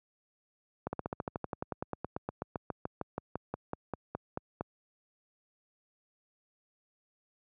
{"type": "slowing click train", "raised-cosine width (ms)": 1, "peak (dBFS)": -20, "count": 30, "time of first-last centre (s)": [0.87, 4.609], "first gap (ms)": 60, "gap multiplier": 1.05, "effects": ["high-pass 80 Hz 12 dB/octave"]}